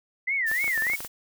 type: tone with vibrato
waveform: sine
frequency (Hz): 1975.5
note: B6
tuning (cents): 0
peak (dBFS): -23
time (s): 0.27-0.96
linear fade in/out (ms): 10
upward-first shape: sine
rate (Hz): 3.3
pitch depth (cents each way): 210
type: noise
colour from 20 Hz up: blue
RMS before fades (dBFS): -37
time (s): 0.46-1.08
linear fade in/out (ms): 20
type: clicks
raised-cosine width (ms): 0.5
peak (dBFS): -22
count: 10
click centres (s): 0.515 / 0.643 / 0.679 / 0.777 / 0.822 / 0.868 / 0.899 / 0.935 / 1.005 / 1.048
effects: none